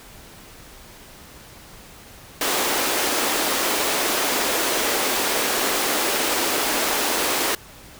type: high-pass noise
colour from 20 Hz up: pink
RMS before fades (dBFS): -22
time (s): 2.41-7.55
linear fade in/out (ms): 2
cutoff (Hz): 290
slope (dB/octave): 24
effects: pink hiss -44 dBFS RMS until 7.99 s